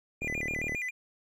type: tone with vibrato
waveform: triangle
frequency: 2200 Hz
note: C#7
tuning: 14 cents flat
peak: -30 dBFS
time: 0.21-0.91 s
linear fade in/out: 20 ms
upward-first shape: square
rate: 7.4 Hz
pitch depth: 160 cents each way
type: click train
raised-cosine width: 2 ms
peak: -24 dBFS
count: 21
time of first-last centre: 0.22-0.748 s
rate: 37.9 Hz
effects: none